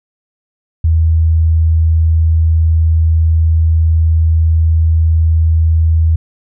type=tone; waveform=sine; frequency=80.8 Hz; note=E2; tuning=34 cents flat; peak=-7 dBFS; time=0.84-6.16 s; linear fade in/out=5 ms; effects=none